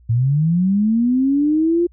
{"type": "linear sweep", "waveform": "sine", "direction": "up", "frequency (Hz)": [110.4, 351.9], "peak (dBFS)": -13, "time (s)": [0.09, 1.87], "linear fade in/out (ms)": 10, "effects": ["added 60 Hz sine -46 dBFS peak until 1.92 s"]}